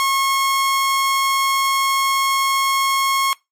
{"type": "tone", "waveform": "sawtooth", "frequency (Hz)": 1087, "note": "C#6", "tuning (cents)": -34, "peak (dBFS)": -12, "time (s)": [0, 3.33], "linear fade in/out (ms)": 0, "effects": ["noise-tail reverb RT60 0.2 s tail -23 dB re dry", "MP3 64 kbps"]}